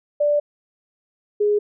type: tone pair in turn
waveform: sine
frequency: 587.3 / 415.3 Hz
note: D5 / G#4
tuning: 0 / 0 cents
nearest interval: tritone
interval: 600 cents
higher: first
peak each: -15 dBFS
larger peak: neither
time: 0.2-0.4 / 1.4-1.59 s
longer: first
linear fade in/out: 10 ms
effects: none